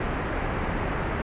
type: low-pass noise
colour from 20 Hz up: pink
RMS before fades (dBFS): -28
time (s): 0-1.22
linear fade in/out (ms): 5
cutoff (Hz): 2200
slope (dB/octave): 24
effects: resampled to 8000 Hz